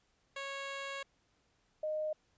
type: tone pair in turn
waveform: 10% pulse / sine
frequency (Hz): 551 / 616.5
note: C#5 / D#5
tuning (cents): -11 / -16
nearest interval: major second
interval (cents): 195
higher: second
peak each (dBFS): -31 / -33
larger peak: first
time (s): 0.36-1.03 / 1.83-2.13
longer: first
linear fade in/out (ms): 5
effects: pink hiss -74 dBFS RMS until 2.37 s + resampled to 16000 Hz